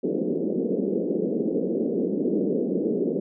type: band-pass noise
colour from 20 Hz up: white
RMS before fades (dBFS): -25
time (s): 0.03-3.2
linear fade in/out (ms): 10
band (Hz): 180 to 480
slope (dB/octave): 48
effects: none